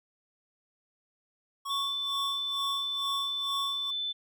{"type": "tone with tremolo", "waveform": "square", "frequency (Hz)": 1108.7, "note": "C#6", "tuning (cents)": 0, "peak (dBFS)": -32, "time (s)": [1.65, 3.91], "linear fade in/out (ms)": 10, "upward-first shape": "sine", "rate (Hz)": 2.2, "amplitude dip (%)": 85}
{"type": "tone", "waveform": "sine", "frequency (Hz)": 3520, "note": "A7", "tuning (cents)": 0, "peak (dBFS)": -30, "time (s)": [1.69, 4.13], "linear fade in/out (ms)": 20}
{"effects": []}